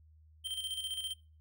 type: tone with tremolo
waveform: square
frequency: 3136 Hz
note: G7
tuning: in tune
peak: -35 dBFS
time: 0.44-1.14 s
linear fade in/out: 20 ms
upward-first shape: square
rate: 15 Hz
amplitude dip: 55%
effects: noise-tail reverb RT60 0.4 s tail -24 dB re dry + added 78 Hz sine -58 dBFS peak until 1.4 s

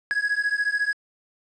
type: beating tone pair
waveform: triangle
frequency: 1661.2 / 1675.2 Hz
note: G#6 / G#6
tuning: 0 / +15 cents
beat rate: 14 Hz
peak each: -23 dBFS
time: 0.11-0.93 s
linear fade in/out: 0 ms
effects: resampled to 22050 Hz + 9-bit

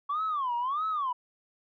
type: tone with vibrato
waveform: sine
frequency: 1108.7 Hz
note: C#6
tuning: in tune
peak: -26 dBFS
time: 0.09-1.13 s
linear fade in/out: 10 ms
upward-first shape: sine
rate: 1.6 Hz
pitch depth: 270 cents each way
effects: tanh soft clip ceiling -24 dBFS

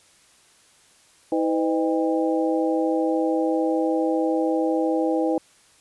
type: tone cluster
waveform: sine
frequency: 321.2 / 504 / 617 / 803 Hz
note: E4 / B4 / D#5 / G5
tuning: -45 / +35 / -15 / +41 cents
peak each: -22 / -24 / -29 / -29 dBFS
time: 1.32-5.38 s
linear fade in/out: 2 ms
effects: white hiss -56 dBFS RMS until 5.8 s + resampled to 24000 Hz

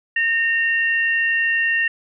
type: tone pair together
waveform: sine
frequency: 1838.1 / 2754 Hz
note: A#6 / F7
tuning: -25 / -25 cents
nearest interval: perfect fifth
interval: 700 cents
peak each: -17 / -23 dBFS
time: 0.16-1.88 s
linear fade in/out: 5 ms
effects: none

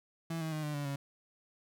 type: tone with pitch steps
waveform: 35% pulse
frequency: 164.81 / 159.47 / 154.31 / 149.31 / 144.47 / 139.79 Hz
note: E3 / D#3 / D#3 / D3 / D3 / C#3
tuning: 0 / +43 / -14 / +29 / -28 / +15 cents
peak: -33 dBFS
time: 0.3-0.96 s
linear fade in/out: 5 ms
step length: 110 ms
effects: none

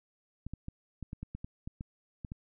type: clicks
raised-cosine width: 5 ms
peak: -27 dBFS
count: 12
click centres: 0.466 / 0.536 / 0.684 / 1.027 / 1.131 / 1.23 / 1.35 / 1.445 / 1.675 / 1.809 / 2.248 / 2.319 s
effects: none

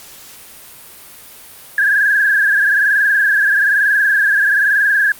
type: tone with frequency modulation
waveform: sine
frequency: 1644 Hz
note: G#6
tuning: 18 cents flat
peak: -10 dBFS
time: 1.78-5.12 s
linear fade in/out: 2 ms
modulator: 21.1 Hz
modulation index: 3.4
effects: white hiss -38 dBFS RMS until 5.19 s + Opus 48 kbps

